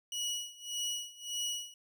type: tone with tremolo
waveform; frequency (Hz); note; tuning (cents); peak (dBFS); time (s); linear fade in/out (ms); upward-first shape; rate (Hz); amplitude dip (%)
25% pulse; 2921; F#7; -23; -29; 0.12-1.74; 2; sine; 1.7; 90
effects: none